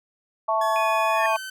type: chord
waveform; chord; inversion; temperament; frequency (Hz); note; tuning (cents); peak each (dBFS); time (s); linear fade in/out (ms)
sine; A major; second; equal; 659.3 / 880 / 1108.7; E5 / A5 / C#6; 0 / 0 / 0; -24; 0.48-1.37; 10
type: tone with pitch glide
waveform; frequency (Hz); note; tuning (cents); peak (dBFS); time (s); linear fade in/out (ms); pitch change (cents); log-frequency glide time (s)
sawtooth; 1700 to 1532.1; G#6 to G6; +40 to -40; -29; 0.61-1.5; 5; -180; 1.15-1.37
type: tone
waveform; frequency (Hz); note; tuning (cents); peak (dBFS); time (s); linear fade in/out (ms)
sine; 2477; D#7; -8; -28; 0.76-1.36; 0
type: tone with exponential growth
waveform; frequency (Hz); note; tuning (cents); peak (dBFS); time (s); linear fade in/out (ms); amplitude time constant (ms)
sine; 1793; A6; +32; -22; 0.99-1.26; 1; 58
effects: none